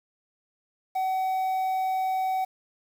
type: tone with quantisation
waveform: triangle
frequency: 755 Hz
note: F#5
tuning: 35 cents sharp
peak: -22 dBFS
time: 0.95-2.45 s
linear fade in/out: 10 ms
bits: 8
effects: none